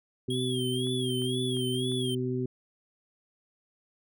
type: harmonic tone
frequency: 126.5 Hz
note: B2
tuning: 42 cents sharp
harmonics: 1 / 2 / 3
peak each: -32 / -32 / -32 dBFS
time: 0.28-2.46 s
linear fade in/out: 5 ms
type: tone with vibrato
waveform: square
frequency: 3258 Hz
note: G#7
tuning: 34 cents flat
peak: -34 dBFS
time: 0.3-2.15 s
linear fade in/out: 5 ms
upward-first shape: sine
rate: 2 Hz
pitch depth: 100 cents each way
type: click train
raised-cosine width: 0.5 ms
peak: -38 dBFS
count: 4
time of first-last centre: 0.87-1.919 s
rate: 2.86 Hz
effects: none